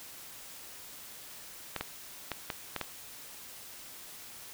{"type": "clicks", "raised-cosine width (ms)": 0.3, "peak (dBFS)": -17, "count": 6, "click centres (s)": [1.763, 1.81, 2.317, 2.502, 2.763, 2.813], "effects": ["white hiss -48 dBFS RMS until 4.53 s"]}